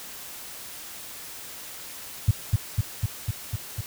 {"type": "tone with echo", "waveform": "sine", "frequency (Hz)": 104.5, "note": "G#2", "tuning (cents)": 11, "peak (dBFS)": -13, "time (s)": [2.28, 2.31], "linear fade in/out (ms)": 5, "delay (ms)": 250, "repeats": 6, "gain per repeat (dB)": -2, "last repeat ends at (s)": 3.81, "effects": ["white hiss -40 dBFS RMS until 3.86 s"]}